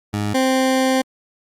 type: tone pair in turn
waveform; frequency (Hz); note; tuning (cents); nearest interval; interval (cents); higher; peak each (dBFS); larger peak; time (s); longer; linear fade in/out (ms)
20% pulse; 103.83 / 261.6; G#2 / C4; 0 / 0; octave + major third; 1600; second; -15 / -10; second; 0.13-0.34 / 0.34-1.02; second; 10
effects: low-pass 12000 Hz 12 dB/octave + Opus 48 kbps